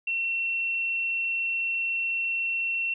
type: tone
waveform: sine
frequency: 2714 Hz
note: E7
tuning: 50 cents sharp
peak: -25 dBFS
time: 0.07-2.94 s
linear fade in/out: 5 ms
effects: none